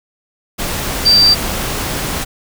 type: tone in noise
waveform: sine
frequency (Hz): 4677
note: D8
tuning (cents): -8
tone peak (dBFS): -6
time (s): 1.05-1.35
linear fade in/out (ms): 20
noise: pink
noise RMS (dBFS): -20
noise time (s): 0.58-2.25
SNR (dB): +11
effects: none